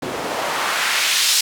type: noise with band-pass filter sweep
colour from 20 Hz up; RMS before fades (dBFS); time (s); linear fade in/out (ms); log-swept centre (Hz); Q
white; -20; 0.02-1.41; 5; 320 to 5000; 1
effects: none